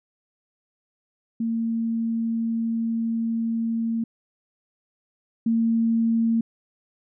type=tone pair in turn; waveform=sine; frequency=228.1 / 228.1 Hz; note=A#3 / A#3; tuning=-37 / -37 cents; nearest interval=unison; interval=0 cents; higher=neither; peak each=-22 / -18 dBFS; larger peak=second; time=1.4-4.04 / 5.46-6.41 s; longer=first; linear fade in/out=5 ms; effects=none